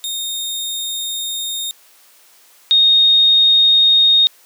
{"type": "tone pair in turn", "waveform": ["sawtooth", "sine"], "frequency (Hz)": [3685, 3711], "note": ["A#7", "A#7"], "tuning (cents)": [-21, -9], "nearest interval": "unison", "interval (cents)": 12, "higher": "second", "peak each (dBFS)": [-18, -8], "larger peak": "second", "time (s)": [[0.04, 1.71], [2.71, 4.27]], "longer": "first", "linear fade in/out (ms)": 0, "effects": ["white hiss -49 dBFS RMS until 4.45 s", "high-pass 400 Hz 12 dB/octave"]}